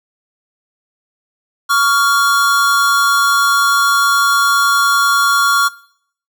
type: tone pair together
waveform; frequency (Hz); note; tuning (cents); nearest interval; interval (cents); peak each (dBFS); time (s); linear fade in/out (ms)
square; 1126.7 / 1396.9; C#6 / F6; +28 / 0; major third; 372; -14; 1.69-5.69; 20
effects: noise-tail reverb RT60 0.6 s tail -18 dB re dry